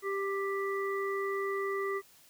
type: harmonic tone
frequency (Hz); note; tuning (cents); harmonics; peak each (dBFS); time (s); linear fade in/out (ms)
393.7; G4; +8; 1 / 3 / 5; -32 / -37 / -39; 0.02-2.02; 50
effects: white hiss -60 dBFS RMS until 2.29 s